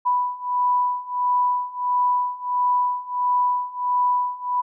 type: beating tone pair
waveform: sine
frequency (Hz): 987.8 / 989.3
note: B5 / B5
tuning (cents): 0 / +3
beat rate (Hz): 1.5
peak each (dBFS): -23 / -21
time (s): 0.05-4.62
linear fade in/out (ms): 20
effects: none